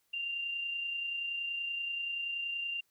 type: tone with amplitude modulation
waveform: sine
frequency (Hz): 2784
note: F7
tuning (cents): -6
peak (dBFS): -32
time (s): 0.13-2.81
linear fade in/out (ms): 10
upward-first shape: sine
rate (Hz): 30.5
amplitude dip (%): 35
effects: white hiss -75 dBFS RMS until 2.9 s